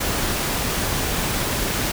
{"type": "noise", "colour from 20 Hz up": "pink", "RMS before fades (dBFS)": -23, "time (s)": [0, 1.92], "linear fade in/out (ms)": 10, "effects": []}